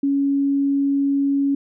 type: tone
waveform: sine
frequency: 278.7 Hz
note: C#4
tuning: 9 cents sharp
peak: -16 dBFS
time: 0.03-1.55 s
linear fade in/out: 5 ms
effects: none